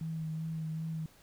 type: tone with vibrato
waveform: sine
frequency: 159.6 Hz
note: D#3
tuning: 44 cents sharp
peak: -34 dBFS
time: 0.01-1.06 s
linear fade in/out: 2 ms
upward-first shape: sine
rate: 2.6 Hz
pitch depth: 21 cents each way
effects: pink hiss -61 dBFS RMS until 1.22 s